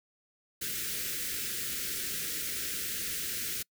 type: band-stop noise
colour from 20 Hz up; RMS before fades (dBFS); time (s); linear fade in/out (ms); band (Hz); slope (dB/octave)
white; -35; 0.61-3.63; 10; 500 to 1400; 48
effects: noise-tail reverb RT60 0.1 s tail -26 dB re dry